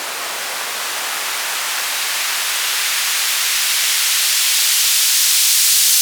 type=noise with band-pass filter sweep; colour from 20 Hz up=blue; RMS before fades=-17 dBFS; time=0-6.01 s; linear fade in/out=0 ms; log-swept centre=710 to 4900 Hz; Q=0.71; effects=none

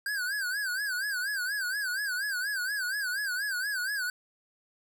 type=tone with vibrato; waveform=square; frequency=1568 Hz; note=G6; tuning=in tune; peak=-30 dBFS; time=0.06-4.1 s; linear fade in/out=2 ms; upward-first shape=sine; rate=4.2 Hz; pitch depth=140 cents each way; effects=none

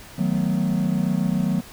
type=chord; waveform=triangle; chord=B dominant seventh; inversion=first; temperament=equal with one note detuned; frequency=157.1 / 185 / 220 / 246.9 Hz; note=D#3 / F#3 / A3 / B3; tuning=+17 / 0 / 0 / 0 cents; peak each=-24 / -20 / -24 / -26 dBFS; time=0.18-1.61 s; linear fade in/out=10 ms; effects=pink hiss -43 dBFS RMS until 1.72 s

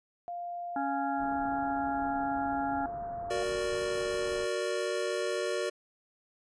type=tone with pitch glide; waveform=sine; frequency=698.5 to 693.3 Hz; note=F5 to F5; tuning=0 to -13 cents; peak=-35 dBFS; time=0.28-3.43 s; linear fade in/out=0 ms; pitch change=-13 cents; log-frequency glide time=1.09-1.2 s
type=harmonic tone; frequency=277.2 Hz; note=C#4; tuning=in tune; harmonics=1 / 3 / 5 / 6; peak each=-34 / -32 / -39 / -47 dBFS; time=0.76-2.86 s; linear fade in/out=2 ms
type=low-pass noise; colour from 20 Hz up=pink; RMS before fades=-47 dBFS; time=1.17-4.48 s; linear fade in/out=50 ms; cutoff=1500 Hz; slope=48 dB/octave
type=chord; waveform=square; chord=Gb augmented; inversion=none; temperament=equal; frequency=370 / 466.2 / 587.3 Hz; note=Gb4 / Bb4 / D5; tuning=0 / 0 / 0 cents; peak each=-35 dBFS; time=3.3-5.7 s; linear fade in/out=10 ms
effects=resampled to 22050 Hz

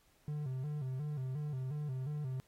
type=tone with vibrato; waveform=triangle; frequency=139.3 Hz; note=C#3; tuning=9 cents sharp; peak=-34 dBFS; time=0.28-2.4 s; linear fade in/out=0 ms; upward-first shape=square; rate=2.8 Hz; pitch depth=120 cents each way; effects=pink hiss -70 dBFS RMS until 2.47 s + AAC 48 kbps

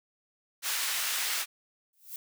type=high-pass noise; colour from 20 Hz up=pink; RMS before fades=-31 dBFS; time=0.62-1.46 s; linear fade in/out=50 ms; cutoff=1700 Hz; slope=12 dB/octave
type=noise with exponential growth; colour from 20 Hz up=violet; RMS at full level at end=-36 dBFS; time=1.93-2.16 s; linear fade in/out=2 ms; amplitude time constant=50 ms
effects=none

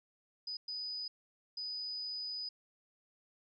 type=tone bursts at uneven times; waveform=sine; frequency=4978 Hz; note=D#8; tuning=in tune; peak=-38 dBFS; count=3; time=0.47-0.57 / 0.68-1.08 / 1.57-2.49 s; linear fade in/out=5 ms; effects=none

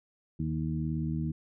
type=harmonic tone with a mistuned harmonic; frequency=77.78 Hz; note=D#2; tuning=in tune; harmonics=1 / 2 / 3 / 4; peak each=-37 / -31 / -36 / -38 dBFS; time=0.39-1.32 s; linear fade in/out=10 ms; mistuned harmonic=4; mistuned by=+22 cents; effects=none

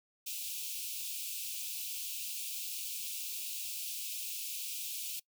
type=high-pass noise; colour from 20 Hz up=white; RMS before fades=-40 dBFS; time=0.26-5.2 s; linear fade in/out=10 ms; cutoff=2400 Hz; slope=96 dB/octave; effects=noise-tail reverb RT60 0.1 s tail -22 dB re dry

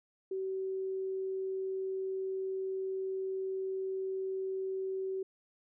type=tone; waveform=sine; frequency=381.2 Hz; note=G4; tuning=48 cents flat; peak=-33 dBFS; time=0.31-5.23 s; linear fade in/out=5 ms; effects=none

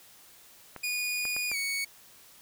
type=clicks; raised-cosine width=0.5 ms; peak=-25 dBFS; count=4; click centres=0.763 / 1.253 / 1.365 / 1.516 s
type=tone with pitch glide; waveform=sawtooth; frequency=2456 to 2226 Hz; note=D#7 to C#7; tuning=-23 to +7 cents; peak=-26 dBFS; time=0.83-1.85 s; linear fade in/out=10 ms; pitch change=-170 cents; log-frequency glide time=1.5-1.56 s
effects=white hiss -55 dBFS RMS until 2.41 s

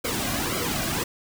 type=noise with flanger; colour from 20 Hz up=pink; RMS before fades=-27 dBFS; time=0.04-1.04 s; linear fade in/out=10 ms; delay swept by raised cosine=1.1 to 2.3 ms; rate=1.9 Hz; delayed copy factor=-0.7; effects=none

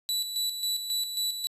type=tone with tremolo; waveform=sawtooth; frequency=3951 Hz; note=B7; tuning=in tune; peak=-23 dBFS; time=0.09-1.47 s; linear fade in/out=0 ms; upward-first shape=square; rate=3.7 Hz; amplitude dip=55%; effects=resampled to 32000 Hz

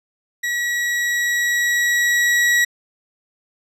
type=tone with level ramp; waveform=40% pulse; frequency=1921 Hz; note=B6; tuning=48 cents flat; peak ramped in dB=-19 to -12 dBFS; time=0.43-2.65 s; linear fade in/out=10 ms; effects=low-pass 12000 Hz 12 dB/octave

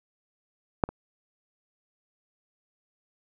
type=clicks; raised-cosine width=1 ms; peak=-6 / -23 dBFS; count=2; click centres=0.838 / 0.89 s; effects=none

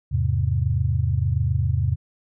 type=chord; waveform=sine; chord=E augmented; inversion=none; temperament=equal; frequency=82.41 / 103.83 / 130.81 Hz; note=E2 / G#2 / B#2; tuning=0 / 0 / 0 cents; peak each=-23 dBFS; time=0.11-1.96 s; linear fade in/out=20 ms; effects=none

